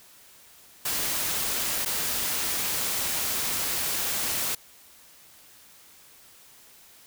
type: noise with dropouts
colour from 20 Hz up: white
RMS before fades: -28 dBFS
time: 0.85-4.55 s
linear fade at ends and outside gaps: 5 ms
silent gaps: 1.85-1.858 s
effects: white hiss -53 dBFS RMS until 7.06 s